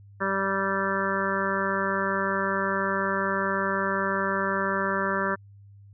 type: harmonic tone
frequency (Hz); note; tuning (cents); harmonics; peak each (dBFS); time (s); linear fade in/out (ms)
194.6; G3; -12; 1 / 2 / 3 / 5 / 6 / 7 / 8 / 9; -32 / -32 / -32 / -32 / -32 / -32 / -32 / -32; 0.2-5.36; 20
effects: added 100 Hz sine -47 dBFS peak until 5.93 s